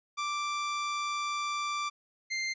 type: tone pair in turn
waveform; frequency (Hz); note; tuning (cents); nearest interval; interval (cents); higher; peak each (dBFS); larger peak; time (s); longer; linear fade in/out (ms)
sawtooth; 1174.7 / 2093; D6 / C7; 0 / 0; minor seventh; 1000; second; -27; neither; 0.17-1.9 / 2.3-2.54; first; 20
effects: resampled to 16000 Hz